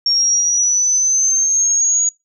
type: linear sweep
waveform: sine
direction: up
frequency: 5520 to 6760 Hz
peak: -12 dBFS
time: 0.06-2.09 s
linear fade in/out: 2 ms
effects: noise-tail reverb RT60 0.2 s tail -23 dB re dry